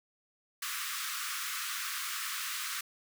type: high-pass noise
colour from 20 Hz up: pink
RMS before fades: -37 dBFS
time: 0.62-2.81 s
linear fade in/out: 5 ms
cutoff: 1100 Hz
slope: 96 dB/octave
effects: none